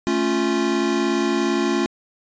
square chord, A augmented, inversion none, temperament equal, 220 / 277.2 / 349.2 Hz, A3 / C#4 / E#4, 0 / 0 / 0 cents, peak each -25 / -24 / -22 dBFS, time 0.07-1.86 s, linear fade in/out 0 ms, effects resampled to 16000 Hz

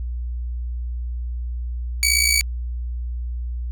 15% pulse tone with amplitude modulation, 2273 Hz, C#7, 43 cents sharp, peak -6 dBFS, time 2.03-2.41 s, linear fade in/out 0 ms, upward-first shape sine, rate 58.3 Hz, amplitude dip 70%, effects added 60 Hz sine -24 dBFS peak until 3.71 s

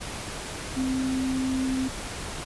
sine tone in noise, 261.2 Hz, C4, 3 cents flat, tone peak -24 dBFS, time 0.76-1.89 s, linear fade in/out 20 ms, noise pink, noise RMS -35 dBFS, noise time 0-2.45 s, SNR +8 dB, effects resampled to 24000 Hz

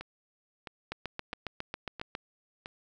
two click trains, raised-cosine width 0.3 ms, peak -19 / -24 dBFS, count 10 / 5, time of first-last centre 0.92-2.151 / 0.01-2.659 s, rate 7.31 / 1.51 Hz, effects none

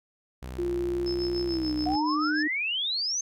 sawtooth tone with vibrato, 63 Hz, B1, 35 cents sharp, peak -32 dBFS, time 0.42-1.96 s, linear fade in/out 10 ms, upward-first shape square, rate 1.9 Hz, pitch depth 13 cents each way
sine tone with pitch glide, 349.2 to 304 Hz, F4 to D#4, 0 to -40 cents, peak -26 dBFS, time 0.58-2.48 s, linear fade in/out 10 ms, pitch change -240 cents, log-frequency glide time 1.46-1.71 s
sine tone with tremolo, 5220 Hz, E8, 18 cents flat, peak -32 dBFS, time 1.06-2.43 s, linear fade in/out 5 ms, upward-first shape sine, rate 6.9 Hz, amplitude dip 80%
sine exponential sweep, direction up, 708 to 6370 Hz, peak -26 dBFS, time 1.86-3.21 s, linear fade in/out 5 ms
effects none

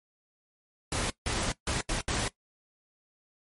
pink noise bursts at uneven times, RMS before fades -30 dBFS, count 5, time 0.92-1.1 / 1.26-1.52 / 1.67-1.81 / 1.89-2.01 / 2.08-2.28 s, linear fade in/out 2 ms, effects noise-tail reverb RT60 0.1 s tail -18 dB re dry + MP3 48 kbps

